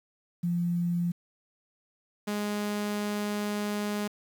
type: tone pair in turn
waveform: sine / sawtooth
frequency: 173.6 / 207.4 Hz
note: F3 / G#3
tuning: -10 / -2 cents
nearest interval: minor third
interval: 308 cents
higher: second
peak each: -25 dBFS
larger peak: neither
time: 0.43-1.12 / 2.27-4.08 s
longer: second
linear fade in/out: 10 ms
effects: 9-bit